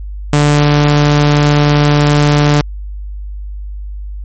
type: tone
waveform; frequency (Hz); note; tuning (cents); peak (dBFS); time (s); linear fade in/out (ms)
sawtooth; 146.83; D3; 0; -3; 0.33-2.61; 2
effects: added 50 Hz sine -21 dBFS peak until 4.24 s + MP3 32 kbps